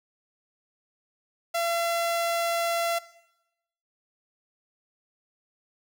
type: tone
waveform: sawtooth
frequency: 679 Hz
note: F5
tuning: 49 cents flat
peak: -21 dBFS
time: 1.54-2.99 s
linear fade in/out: 10 ms
effects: noise-tail reverb RT60 0.9 s tail -18 dB re dry